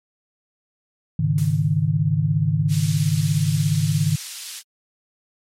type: chord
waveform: sine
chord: Ab suspended fourth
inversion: none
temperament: equal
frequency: 103.83 / 138.59 / 155.56 Hz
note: Ab2 / Db3 / Eb3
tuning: 0 / 0 / 0 cents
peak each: -23 / -22 / -19 dBFS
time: 1.19-4.16 s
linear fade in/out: 5 ms
type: noise with exponential decay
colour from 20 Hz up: blue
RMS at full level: -31 dBFS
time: 1.38-1.89 s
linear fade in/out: 1 ms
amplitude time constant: 110 ms
type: high-pass noise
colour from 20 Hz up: pink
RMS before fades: -33 dBFS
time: 2.68-4.63 s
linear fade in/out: 50 ms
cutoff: 3600 Hz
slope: 12 dB/octave
effects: low-pass 11000 Hz 12 dB/octave + MP3 64 kbps